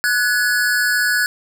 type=tone pair together; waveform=square; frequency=1477.7 / 1692 Hz; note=F#6 / G#6; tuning=-3 / +32 cents; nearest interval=major second; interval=235 cents; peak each=-18 / -19 dBFS; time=0.04-1.26 s; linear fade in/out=0 ms; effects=none